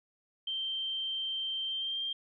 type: tone with pitch glide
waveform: sine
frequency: 3136 to 3182 Hz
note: G7 to G7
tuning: 0 to +25 cents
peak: -32 dBFS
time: 0.47-2.13 s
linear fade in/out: 5 ms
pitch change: +25 cents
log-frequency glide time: 1.66-2.01 s
effects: none